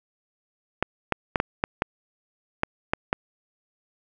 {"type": "clicks", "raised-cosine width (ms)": 0.5, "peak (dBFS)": -6, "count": 9, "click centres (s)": [0.826, 1.123, 1.358, 1.401, 1.639, 1.821, 2.634, 2.935, 3.129], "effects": []}